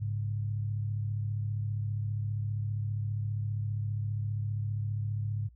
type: tone pair together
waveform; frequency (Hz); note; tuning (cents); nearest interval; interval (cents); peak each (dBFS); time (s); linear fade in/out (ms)
sine; 104.51 / 139.5; G#2 / C#3; +11 / +11; perfect fourth; 500; -30 / -39; 0-5.49; 20
effects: added 60 Hz sine -54 dBFS peak until 5.55 s